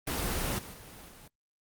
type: noise with level steps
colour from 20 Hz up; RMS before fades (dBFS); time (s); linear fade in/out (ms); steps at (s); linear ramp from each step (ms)
pink; -32 / -44 / -48 / -51; 0.07-1.28; 5; 0.58 / 0.73 / 1.08; 10
effects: Opus 24 kbps